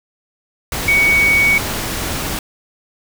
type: tone in noise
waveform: sine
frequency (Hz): 2240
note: C#7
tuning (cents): +18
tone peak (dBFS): -10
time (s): 0.88-1.58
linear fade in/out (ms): 2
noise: pink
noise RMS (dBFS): -22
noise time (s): 0.72-2.39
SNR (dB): +9
effects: none